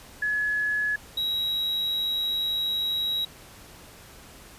sine / triangle tone pair in turn, 1698 / 3848 Hz, G#6 / B7, +38 / -46 cents, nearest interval octave + major second, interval 1416 cents, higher second, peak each -23 dBFS, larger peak neither, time 0.22-0.96 / 1.17-3.25 s, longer second, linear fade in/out 5 ms, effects pink hiss -48 dBFS RMS until 4.58 s + resampled to 32000 Hz

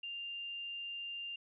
sine tone, 2794 Hz, F7, in tune, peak -40 dBFS, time 0.03-1.36 s, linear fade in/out 5 ms, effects none

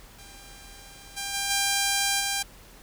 5% pulse tone with level steps, 796 Hz, G5, 26 cents sharp, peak -36 / -19 / -15 / -11 / -14 dBFS, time 0.18-2.43 s, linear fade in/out 10 ms, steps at 1.16 / 1.33 / 1.49 / 2.19 s, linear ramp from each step 20 ms, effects added 42 Hz sine -51 dBFS peak until 2.82 s + pink hiss -51 dBFS RMS until 2.82 s

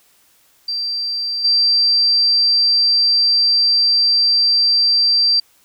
sine tone with level steps, 4700 Hz, D8, 1 cent sharp, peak -19 / -11 dBFS, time 0.68-5.4 s, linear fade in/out 5 ms, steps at 1.44 s, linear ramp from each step 10 ms, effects white hiss -55 dBFS RMS until 5.64 s

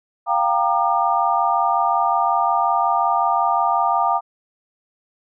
sine chord, G minor seventh, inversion third, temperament equal with one note detuned, 698.5 / 784 / 932.3 / 1204.2 Hz, F5 / G5 / Bb5 / D6, 0 / 0 / 0 / +43 cents, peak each -21 dBFS, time 0.26-4.21 s, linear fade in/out 50 ms, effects none

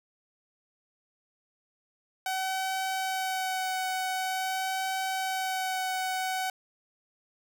sawtooth tone with vibrato, 755 Hz, F#5, 35 cents sharp, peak -25 dBFS, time 2.26-6.5 s, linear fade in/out 2 ms, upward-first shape sine, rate 0.46 Hz, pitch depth 14 cents each way, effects none

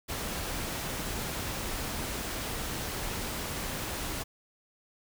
pink noise, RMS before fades -35 dBFS, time 0.08-4.24 s, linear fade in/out 20 ms, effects none

